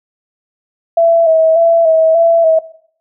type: tone with vibrato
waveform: sine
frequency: 656 Hz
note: E5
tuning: 9 cents flat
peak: -6 dBFS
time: 0.97-2.59 s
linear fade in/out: 5 ms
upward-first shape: square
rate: 1.7 Hz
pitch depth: 33 cents each way
effects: noise-tail reverb RT60 0.6 s tail -17 dB re dry